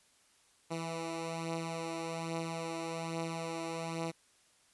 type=beating tone pair; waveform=10% pulse; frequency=164.6 / 165.8 Hz; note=E3 / E3; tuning=-2 / +10 cents; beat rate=1.2 Hz; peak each=-29 / -35 dBFS; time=0.7-4.12 s; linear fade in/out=20 ms; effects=white hiss -67 dBFS RMS until 4.73 s + resampled to 24000 Hz